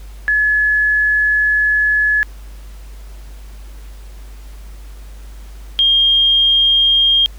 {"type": "tone pair in turn", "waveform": "sine", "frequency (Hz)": [1706, 3220], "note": ["G#6", "G7"], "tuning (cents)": [46, 46], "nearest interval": "major seventh", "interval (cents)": 1100, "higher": "second", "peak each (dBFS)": [-11, -9], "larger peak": "second", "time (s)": [[0.28, 2.23], [5.79, 7.26]], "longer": "first", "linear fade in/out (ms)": 0, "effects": ["added 50 Hz sine -31 dBFS peak until 7.38 s", "pink hiss -46 dBFS RMS until 7.38 s"]}